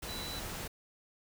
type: tone in noise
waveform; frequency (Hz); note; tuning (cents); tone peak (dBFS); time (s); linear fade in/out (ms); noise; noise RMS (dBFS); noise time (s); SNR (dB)
sine; 3968; B7; +7; -42; 0.08-0.4; 10; pink; -41; 0.02-0.68; -4
effects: none